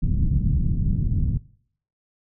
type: low-pass noise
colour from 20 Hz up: pink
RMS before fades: -21 dBFS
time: 0.02-1.38 s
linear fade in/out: 10 ms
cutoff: 190 Hz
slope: 24 dB/octave
effects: noise-tail reverb RT60 0.6 s tail -21 dB re dry